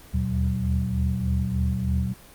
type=tone cluster; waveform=sine; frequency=75.4 / 78.7 / 121.2 / 188.1 Hz; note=D2 / D#2 / B2 / F#3; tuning=+46 / +20 / -32 / +29 cents; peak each=-27 dBFS; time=0.13-2.14 s; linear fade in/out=20 ms; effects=pink hiss -48 dBFS RMS until 2.34 s + Opus 24 kbps